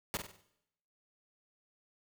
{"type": "noise with echo", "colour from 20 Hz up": "pink", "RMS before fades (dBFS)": -35, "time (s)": [0.14, 0.17], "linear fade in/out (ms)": 0, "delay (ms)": 48, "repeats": 5, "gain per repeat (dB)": -7, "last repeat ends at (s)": 0.41, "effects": ["noise-tail reverb RT60 0.8 s tail -17 dB re dry"]}